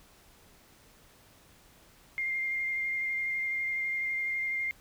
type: tone with vibrato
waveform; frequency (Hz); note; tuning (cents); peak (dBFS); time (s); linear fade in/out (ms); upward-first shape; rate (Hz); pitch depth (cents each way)
sine; 2111; C7; +15; -29; 2.18-4.71; 0; square; 12; 10
effects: pink hiss -59 dBFS RMS until 4.8 s